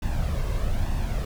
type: noise with flanger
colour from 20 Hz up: brown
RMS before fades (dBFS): -25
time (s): 0.02-1.25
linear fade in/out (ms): 5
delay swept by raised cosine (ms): 1.1 to 1.91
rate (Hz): 1.1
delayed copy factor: +0.55
effects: none